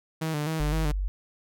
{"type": "tone with vibrato", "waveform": "sawtooth", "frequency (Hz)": 154.2, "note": "D#3", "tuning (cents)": -15, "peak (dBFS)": -23, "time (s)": [0.21, 0.92], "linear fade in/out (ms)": 10, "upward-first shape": "square", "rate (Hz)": 3.9, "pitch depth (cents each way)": 61}
{"type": "tone", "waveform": "sine", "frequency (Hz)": 48.04, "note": "G1", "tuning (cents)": -34, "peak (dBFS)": -25, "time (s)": [0.6, 1.08], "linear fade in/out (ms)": 0}
{"effects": []}